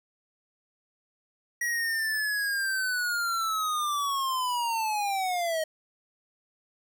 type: linear sweep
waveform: square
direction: down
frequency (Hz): 1916 to 623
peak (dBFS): -27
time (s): 1.61-5.64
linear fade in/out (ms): 5
effects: none